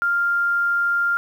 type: tone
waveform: sine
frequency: 1396.9 Hz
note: F6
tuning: in tune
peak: -17 dBFS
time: 0.02-1.17 s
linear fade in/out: 0 ms
effects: 8-bit